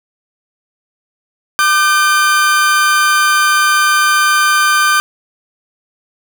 40% pulse tone pair together, 1200 / 1540.7 Hz, D6 / G6, +37 / -30 cents, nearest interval major third, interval 433 cents, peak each -11 dBFS, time 1.59-5 s, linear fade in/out 0 ms, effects 7-bit

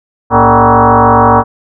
sine tone with frequency modulation, 110 Hz, A2, in tune, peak -3 dBFS, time 0.3-1.44 s, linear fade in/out 50 ms, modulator 173 Hz, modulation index 6.6, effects none

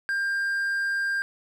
triangle tone, 1596 Hz, G6, 31 cents sharp, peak -22 dBFS, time 0.09-1.22 s, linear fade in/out 0 ms, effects none

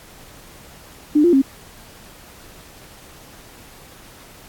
sine tone with pitch steps, 298.6 / 347.8 / 269.8 Hz, D4 / F4 / C#4, +29 / -7 / -47 cents, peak -10 dBFS, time 1.15-1.42 s, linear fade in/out 10 ms, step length 90 ms, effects pink hiss -44 dBFS RMS until 4.48 s + AAC 64 kbps

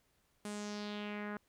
sawtooth tone with low-pass filter sweep, 207.7 Hz, G#3, in tune, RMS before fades -42 dBFS, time 0.45-1.37 s, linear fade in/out 2 ms, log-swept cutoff 9700 to 1500 Hz, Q 2.8, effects pink hiss -75 dBFS RMS until 1.48 s

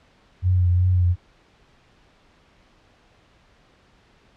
sine tone with vibrato, 90 Hz, F#2, 47 cents flat, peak -15 dBFS, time 0.42-1.16 s, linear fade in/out 50 ms, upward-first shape triangle, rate 2.7 Hz, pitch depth 40 cents each way, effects pink hiss -57 dBFS RMS until 4.36 s + low-pass 4000 Hz 12 dB/octave

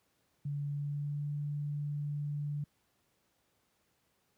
sine tone with pitch glide, 143.8 to 146.14 Hz, D3 to D3, -36 to -8 cents, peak -33 dBFS, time 0.45-2.64 s, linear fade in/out 5 ms, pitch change +28 cents, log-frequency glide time 0.68-1.31 s, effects pink hiss -75 dBFS RMS until 4.37 s + high-pass 80 Hz 12 dB/octave

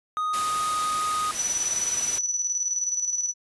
triangle tone, 1244.5 Hz, D#6, in tune, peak -22 dBFS, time 0.17-1.31 s, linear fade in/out 0 ms
white noise, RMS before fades -32 dBFS, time 0.33-2.19 s, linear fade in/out 10 ms
sine tone with tremolo, 5940 Hz, F#8, 6 cents sharp, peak -22 dBFS, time 1.34-3.34 s, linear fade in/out 50 ms, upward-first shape square, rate 19 Hz, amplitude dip 50%
effects resampled to 24000 Hz

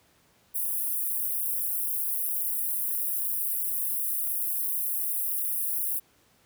white high-pass noise, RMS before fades -29 dBFS, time 0.54-6 s, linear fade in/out 20 ms, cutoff 10000 Hz, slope 48 dB/octave, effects pink hiss -63 dBFS RMS until 6.45 s + high-pass 80 Hz 12 dB/octave

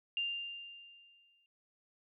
sine tone with exponential decay, 2794 Hz, F7, in tune, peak -31 dBFS, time 0.17-1.46 s, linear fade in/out 1 ms, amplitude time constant 280 ms, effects none

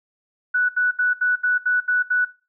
sine tone bursts, 1480 Hz, F#6, in tune, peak -16 dBFS, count 8, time 0.54-2.251 s, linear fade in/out 10 ms, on 150 ms, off 73 ms, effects noise-tail reverb RT60 0.3 s tail -18 dB re dry

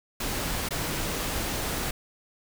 pink noise with dropouts, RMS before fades -30 dBFS, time 0.2-1.91 s, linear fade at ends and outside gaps 5 ms, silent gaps 0.689-0.707 s, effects none

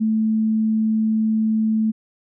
sine tone, 219.2 Hz, A3, 6 cents flat, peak -16 dBFS, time 0-1.92 s, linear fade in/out 20 ms, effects none

